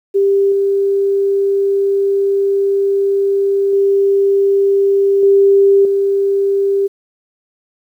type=tone with level steps; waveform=sine; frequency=395.6 Hz; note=G4; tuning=16 cents sharp; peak=-9 / -11 / -9 / -6 / -11 dBFS; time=0.14-6.88 s; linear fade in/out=20 ms; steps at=0.52 / 3.73 / 5.23 / 5.85 s; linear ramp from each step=2 ms; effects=8-bit